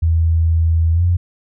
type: tone with pitch glide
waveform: sine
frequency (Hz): 82 to 87.89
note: E2 to F2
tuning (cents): -9 to +12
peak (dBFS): -11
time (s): 0.02-1.17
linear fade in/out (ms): 10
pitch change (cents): +121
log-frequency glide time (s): 0.93-1.03
effects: none